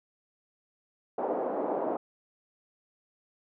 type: band-pass noise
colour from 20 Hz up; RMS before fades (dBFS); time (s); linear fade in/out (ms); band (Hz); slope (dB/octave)
white; -31; 1.18-1.97; 5; 280 to 740; 24
effects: none